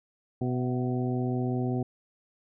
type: harmonic tone with a mistuned harmonic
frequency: 125 Hz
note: B2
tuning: 21 cents sharp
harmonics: 1 / 2 / 3 / 4 / 5 / 6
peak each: -29 / -30 / -34 / -42 / -42 / -40 dBFS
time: 0.41-1.83 s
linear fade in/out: 5 ms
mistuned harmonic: 5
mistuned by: +80 cents
effects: none